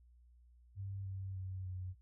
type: tone with pitch steps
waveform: sine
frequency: 98 / 95.98 / 94.01 / 92.07 Hz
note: G2 / G2 / F#2 / F#2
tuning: 0 / -36 / +28 / -8 cents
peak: -40 dBFS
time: 0.75-1.95 s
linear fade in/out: 50 ms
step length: 300 ms
effects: added 60 Hz sine -61 dBFS peak until 2.01 s